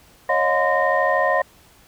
sine tone cluster, 550 / 623 / 715 / 1028 / 1844 Hz, C#5 / D#5 / F5 / C6 / A#6, -14 / +2 / +41 / -31 / -19 cents, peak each -22 dBFS, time 0.29-1.42 s, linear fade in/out 5 ms, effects tanh soft clip ceiling -6 dBFS + pink hiss -52 dBFS RMS until 1.87 s

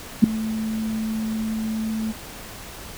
sine tone with ADSR envelope, 220 Hz, A3, in tune, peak -4 dBFS, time 0.22-2.13 s, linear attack 20 ms, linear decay 4 ms, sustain -19 dB, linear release 25 ms, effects pink hiss -38 dBFS RMS until 2.97 s

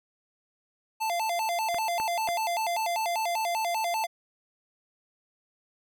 square tone with vibrato, 781 Hz, G5, 7 cents flat, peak -27 dBFS, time 1-4.07 s, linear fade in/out 20 ms, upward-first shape square, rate 5.1 Hz, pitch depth 210 cents each way
clicks, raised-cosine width 0.5 ms, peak -20 dBFS, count 3, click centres 1.745 / 2 / 2.288 s
effects none

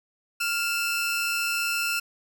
sawtooth tone pair together, 1395.8 / 2637 Hz, F6 / E7, -1 / 0 cents, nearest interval major seventh, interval 1101 cents, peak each -24 dBFS, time 0.4-2 s, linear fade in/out 10 ms, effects none

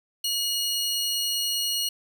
sawtooth tone pair together, 2900 / 4305 Hz, F#7 / C8, -35 / +49 cents, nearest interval perfect fifth, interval 684 cents, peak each -24 / -25 dBFS, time 0.24-1.89 s, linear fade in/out 5 ms, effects none

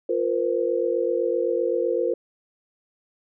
sine chord, F suspended fourth, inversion none, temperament equal with one note detuned, 349.2 / 466.2 / 514 Hz, F4 / Bb4 / C5, 0 / 0 / -31 cents, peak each -26 / -24 / -25 dBFS, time 0.09-2.14 s, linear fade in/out 5 ms, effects none

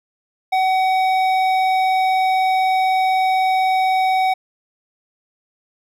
triangle tone with hard clipping, 754 Hz, F#5, 32 cents sharp, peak -16 dBFS, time 0.52-4.34 s, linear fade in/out 10 ms, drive 14 dB, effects none

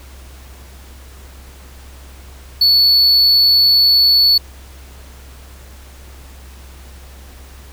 triangle tone, 4435 Hz, C#8, in tune, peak -7 dBFS, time 2.61-4.38 s, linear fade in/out 5 ms, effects added 66 Hz sine -36 dBFS peak until 7.72 s + pink hiss -43 dBFS RMS until 7.72 s

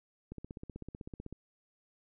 click train, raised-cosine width 3 ms, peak -30 dBFS, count 17, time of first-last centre 0.32-1.326 s, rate 15.9 Hz, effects none

